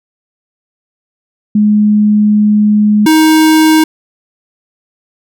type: tone pair in turn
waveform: sine / square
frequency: 210 / 314.6 Hz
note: G#3 / D#4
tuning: +19 / +19 cents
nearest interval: perfect fifth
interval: 700 cents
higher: second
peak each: -5 dBFS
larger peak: neither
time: 1.55-3.06 / 3.06-3.84 s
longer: first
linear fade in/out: 5 ms
effects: none